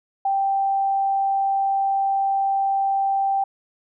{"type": "tone", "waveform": "sine", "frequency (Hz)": 784, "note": "G5", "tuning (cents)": 0, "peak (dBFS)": -18, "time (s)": [0.25, 3.44], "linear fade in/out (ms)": 5, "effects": []}